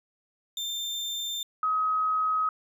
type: tone pair in turn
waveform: 35% pulse / sine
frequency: 3586 / 1267.8 Hz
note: A7 / D#6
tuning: +32 / +32 cents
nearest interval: octave + tritone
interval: 1800 cents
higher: first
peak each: -28 / -23 dBFS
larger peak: second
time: 0.57-1.43 / 1.63-2.49 s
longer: neither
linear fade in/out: 2 ms
effects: resampled to 32000 Hz